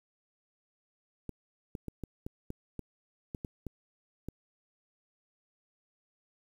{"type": "clicks", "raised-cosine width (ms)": 3, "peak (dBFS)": -25, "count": 11, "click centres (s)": [1.293, 1.752, 1.883, 2.037, 2.265, 2.504, 2.793, 3.348, 3.448, 3.667, 4.286], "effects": ["9-bit"]}